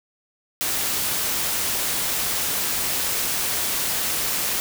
white noise, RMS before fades -24 dBFS, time 0.61-4.6 s, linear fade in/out 0 ms, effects none

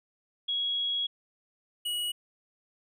sine / square tone pair in turn, 3322 / 2913 Hz, G#7 / F#7, 0 / -28 cents, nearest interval major second, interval 228 cents, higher first, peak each -27 / -30 dBFS, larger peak first, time 0.48-1.07 / 1.85-2.12 s, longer first, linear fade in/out 10 ms, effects none

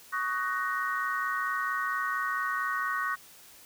sine chord, D# minor seventh, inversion third, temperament just, 1120.1 / 1244.5 / 1493.4 / 1866.8 Hz, C#6 / D#6 / F#6 / A#6, +18 / 0 / +16 / +2 cents, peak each -32 / -36 / -33 / -34 dBFS, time 0.12-3.16 s, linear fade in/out 20 ms, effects white hiss -53 dBFS RMS until 3.65 s

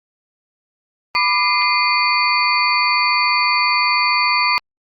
sine tone cluster, 994 / 1187 / 2080 / 2440 / 4513 Hz, B5 / D6 / C7 / D#7 / C#8, +11 / +18 / -11 / -34 / +30 cents, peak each -20 dBFS, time 1.15-4.58 s, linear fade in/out 0 ms, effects Opus 32 kbps

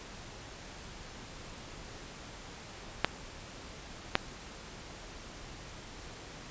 clicks, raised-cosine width 0.3 ms, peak -7 dBFS, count 2, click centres 3.046 / 4.154 s, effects pink hiss -47 dBFS RMS until 6.5 s + resampled to 16000 Hz

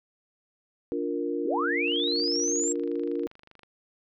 sine chord, Bb major, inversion first, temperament just, 291.4 / 349.6 / 466.2 Hz, D4 / F4 / Bb4, -13 / +2 / 0 cents, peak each -31 dBFS, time 0.92-3.27 s, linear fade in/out 0 ms
sine linear sweep, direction up, 233.1 to 7620 Hz, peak -26 dBFS, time 1.45-2.73 s, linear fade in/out 10 ms
click train, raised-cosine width 0.3 ms, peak -35 dBFS, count 45, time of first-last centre 1.88-3.633 s, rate 25.1 Hz
effects none

